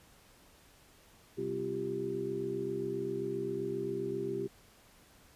harmonic tone with a mistuned harmonic, 65.41 Hz, C2, in tune, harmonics 2 / 3 / 4 / 5 / 6, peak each -44 / -44 / -44 / -39 / -35 dBFS, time 1.37-4.48 s, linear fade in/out 20 ms, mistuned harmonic 5, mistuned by +92 cents, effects pink hiss -61 dBFS RMS until 5.35 s + resampled to 32000 Hz

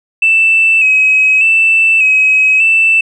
sine tone with vibrato, 2600 Hz, E7, 24 cents flat, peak -5 dBFS, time 0.22-3.01 s, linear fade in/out 5 ms, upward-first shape square, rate 0.84 Hz, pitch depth 36 cents each way, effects tanh soft clip ceiling -1 dBFS

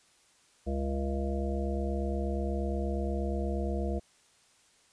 harmonic tone, 68.4 Hz, C#2, 23 cents flat, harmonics 1 / 3 / 5 / 7 / 9 / 10, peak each -31 / -36 / -38 / -39 / -41 / -41 dBFS, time 0.66-4 s, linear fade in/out 20 ms, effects white hiss -64 dBFS RMS until 4.92 s + resampled to 22050 Hz

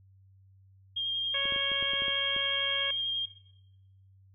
sine tone with vibrato, 3220 Hz, G7, 46 cents sharp, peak -29 dBFS, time 0.96-3.26 s, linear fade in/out 10 ms, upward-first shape sine, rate 11 Hz, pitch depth 13 cents each way
harmonic tone, 554.4 Hz, C#5, in tune, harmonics 1 / 2 / 3 / 4 / 5 / 6, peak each -40 / -41 / -37 / -35 / -40 / -38 dBFS, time 1.34-2.91 s, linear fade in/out 5 ms
clicks, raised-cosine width 2 ms, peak -30 dBFS, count 9, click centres 1.455 / 1.523 / 1.562 / 1.717 / 1.826 / 1.935 / 2.021 / 2.082 / 2.364 s
effects noise-tail reverb RT60 1.0 s tail -21 dB re dry + added 96 Hz sine -56 dBFS peak until 4.34 s

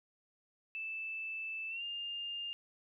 sine tone with pitch glide, 2637 to 2810 Hz, E7 to F7, 0 to +10 cents, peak -38 dBFS, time 0.75-2.53 s, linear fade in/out 0 ms, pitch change +110 cents, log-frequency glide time 1.69-1.83 s, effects 13-bit

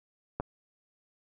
clicks, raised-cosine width 1 ms, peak -17 / -29 dBFS, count 2, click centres 0.4 / 0.407 s, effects none

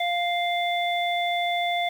harmonic tone, 698.5 Hz, F5, in tune, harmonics 1 / 3 / 5, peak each -24 / -29 / -31 dBFS, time 0-1.89 s, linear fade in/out 5 ms, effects 8-bit

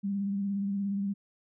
sine tone with vibrato, 199 Hz, G3, 26 cents sharp, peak -28 dBFS, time 0.03-1.14 s, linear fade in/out 20 ms, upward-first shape sine, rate 17 Hz, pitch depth 31 cents each way, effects none

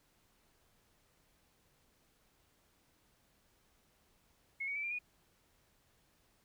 sine tone with pitch steps, 2178 / 2244 / 2313 / 2383 / 2456 Hz, C#7 / C#7 / D7 / D7 / D#7, -31 / +21 / -27 / +25 / -23 cents, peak -36 dBFS, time 4.6-4.99 s, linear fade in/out 10 ms, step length 78 ms, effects pink hiss -72 dBFS RMS until 6.44 s

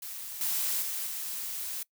blue noise with level steps, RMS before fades -40 / -30 / -34 / -36 dBFS, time 0.02-1.83 s, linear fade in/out 5 ms, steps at 0.41 / 0.82 / 1.07 s, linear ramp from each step 2 ms, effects noise-tail reverb RT60 0.1 s tail -22 dB re dry

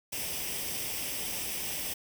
white noise with comb filter, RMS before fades -35 dBFS, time 0.12-1.94 s, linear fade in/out 10 ms, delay 0.36 ms, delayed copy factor +0.6, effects none

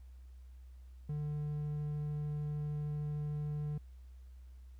triangle tone, 148.9 Hz, D3, 24 cents sharp, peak -33 dBFS, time 1.09-3.78 s, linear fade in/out 5 ms, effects added 63 Hz sine -50 dBFS peak until 4.79 s + pink hiss -75 dBFS RMS until 4.79 s

